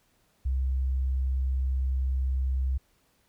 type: tone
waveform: sine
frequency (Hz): 65.41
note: C2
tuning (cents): 0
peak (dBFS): -24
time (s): 0.45-2.78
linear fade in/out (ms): 10
effects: pink hiss -68 dBFS RMS until 3.28 s